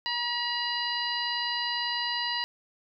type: harmonic tone with a mistuned harmonic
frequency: 958 Hz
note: A#5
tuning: 47 cents sharp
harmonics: 1 / 2 / 3 / 4 / 5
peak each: -34 / -34 / -34 / -34 / -34 dBFS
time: 0.06-2.44 s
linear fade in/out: 0 ms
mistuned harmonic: 4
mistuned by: +83 cents
effects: none